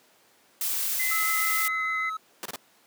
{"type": "noise", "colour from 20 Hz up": "blue", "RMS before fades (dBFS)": -28, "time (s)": [0.61, 1.68], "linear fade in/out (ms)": 2}
{"type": "tone", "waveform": "sine", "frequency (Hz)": 2042, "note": "C7", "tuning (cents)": -43, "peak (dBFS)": -27, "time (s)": [0.99, 2.1], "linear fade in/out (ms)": 10}
{"type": "tone with vibrato", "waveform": "triangle", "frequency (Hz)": 1295, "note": "E6", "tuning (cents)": -31, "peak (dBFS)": -28, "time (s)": [1.11, 2.17], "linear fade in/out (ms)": 5, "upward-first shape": "sine", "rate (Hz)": 6.6, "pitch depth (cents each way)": 12}
{"type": "noise bursts", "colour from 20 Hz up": "pink", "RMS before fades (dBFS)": -33, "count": 3, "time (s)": [2.43, 2.559], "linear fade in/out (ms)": 0, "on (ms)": 25, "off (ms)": 27}
{"effects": ["pink hiss -60 dBFS RMS until 2.86 s", "high-pass 300 Hz 12 dB/octave"]}